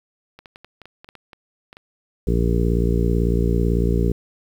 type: clicks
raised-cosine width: 0.3 ms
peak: -25 dBFS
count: 12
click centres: 0.39 / 0.458 / 0.559 / 0.646 / 0.817 / 0.856 / 1.045 / 1.089 / 1.153 / 1.332 / 1.729 / 1.769 s
type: harmonic tone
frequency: 58 Hz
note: A#1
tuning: 8 cents flat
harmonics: 1 / 2 / 3 / 4 / 5 / 6 / 7 / 8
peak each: -19 / -24 / -23 / -29 / -29 / -30 / -26 / -30 dBFS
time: 2.27-4.12 s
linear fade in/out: 5 ms
effects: 8-bit